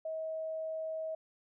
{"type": "tone", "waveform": "sine", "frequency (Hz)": 638, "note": "D#5", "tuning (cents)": 43, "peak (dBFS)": -35, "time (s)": [0.05, 1.15], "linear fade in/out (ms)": 5, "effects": []}